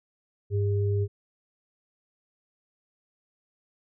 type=tone pair together; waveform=sine; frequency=100.84 / 404.1 Hz; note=G2 / G#4; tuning=+49 / -47 cents; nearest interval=2 octaves; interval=2404 cents; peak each=-23 / -30 dBFS; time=0.5-1.08 s; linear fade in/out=50 ms; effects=none